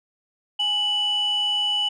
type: tone pair together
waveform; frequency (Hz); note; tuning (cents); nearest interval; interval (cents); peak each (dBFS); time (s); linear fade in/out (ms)
sine; 832.6 / 2967; G#5 / F#7; +4 / +4; octave + minor seventh; 2200; -30 / -19; 0.59-1.89; 10
effects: tanh soft clip ceiling -16 dBFS